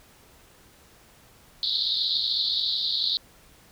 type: band-pass noise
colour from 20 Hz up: pink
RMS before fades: -26 dBFS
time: 1.63-3.17 s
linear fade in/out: 0 ms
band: 3600 to 4500 Hz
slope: 96 dB/octave
effects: pink hiss -55 dBFS RMS until 3.71 s